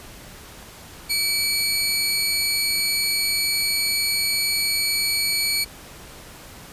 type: tone pair together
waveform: sawtooth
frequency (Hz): 2300 / 4351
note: D7 / C#8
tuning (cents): -37 / -33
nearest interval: major seventh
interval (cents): 1104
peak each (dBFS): -21 / -19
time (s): 1.09-5.65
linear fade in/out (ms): 20
effects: pink hiss -42 dBFS RMS until 6.72 s + resampled to 32000 Hz